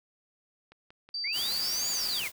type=click train; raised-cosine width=0.3 ms; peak=-36 dBFS; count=5; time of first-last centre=0.72-1.459 s; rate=5.41 Hz
type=tone; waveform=sine; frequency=4652 Hz; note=D8; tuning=17 cents flat; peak=-31 dBFS; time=1.14-2.2 s; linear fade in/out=5 ms
type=linear two-way sweep; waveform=sine; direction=up then down; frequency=2013 to 7040 to 2013 Hz; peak=-32 dBFS; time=1.24-2.28 s; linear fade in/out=5 ms; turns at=1.9 s
type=noise; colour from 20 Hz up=white; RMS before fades=-37 dBFS; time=1.32-2.32 s; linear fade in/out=50 ms
effects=none